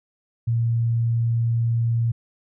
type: tone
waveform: sine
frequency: 116.2 Hz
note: A#2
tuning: 5 cents flat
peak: -18 dBFS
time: 0.47-2.12 s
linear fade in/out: 10 ms
effects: none